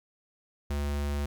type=tone; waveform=square; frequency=72 Hz; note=D2; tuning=34 cents flat; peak=-29 dBFS; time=0.7-1.26 s; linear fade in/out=5 ms; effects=11-bit